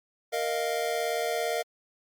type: chord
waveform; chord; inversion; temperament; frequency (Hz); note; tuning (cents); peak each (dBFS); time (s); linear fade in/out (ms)
square; Bb suspended fourth; none; just; 466.2 / 621.6 / 699.2; Bb4 / Eb5 / F5; 0 / -2 / +2; -32 / -33 / -32; 0.32-1.63; 20
effects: Opus 48 kbps